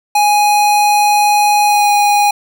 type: tone with pitch glide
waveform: square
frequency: 830.6 to 822.5 Hz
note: G#5 to G#5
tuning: 0 to -17 cents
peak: -9 dBFS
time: 0.15-2.31 s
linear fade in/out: 5 ms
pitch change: -17 cents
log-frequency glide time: 1.66-1.9 s
effects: none